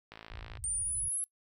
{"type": "click train", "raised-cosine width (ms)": 0.3, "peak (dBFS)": -30, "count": 26, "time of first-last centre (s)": [0.12, 0.572], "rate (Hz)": 55.3}
{"type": "low-pass noise", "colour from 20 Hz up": "pink", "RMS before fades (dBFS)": -46, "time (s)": [0.3, 1.09], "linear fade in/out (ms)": 10, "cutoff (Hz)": 120, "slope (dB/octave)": 48}
{"type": "linear sweep", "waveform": "sine", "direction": "up", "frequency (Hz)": [8870, 11000], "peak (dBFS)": -31, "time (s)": [0.64, 1.24], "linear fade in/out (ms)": 0}
{"effects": ["noise-tail reverb RT60 0.1 s tail -22 dB re dry"]}